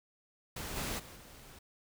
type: noise with level steps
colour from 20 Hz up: pink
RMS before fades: -41 / -37 / -51 / -54 dBFS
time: 0.56-1.59 s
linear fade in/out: 5 ms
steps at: 0.75 / 0.98 / 1.15 s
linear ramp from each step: 20 ms
effects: none